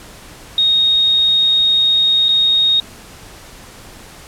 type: tone with dropouts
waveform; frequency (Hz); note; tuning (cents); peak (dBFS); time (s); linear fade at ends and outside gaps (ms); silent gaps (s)
sine; 3729; A#7; 0; -10; 0.58-2.8; 2; 2.285-2.289
effects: pink hiss -38 dBFS RMS until 4.27 s + low-pass 12000 Hz 12 dB/octave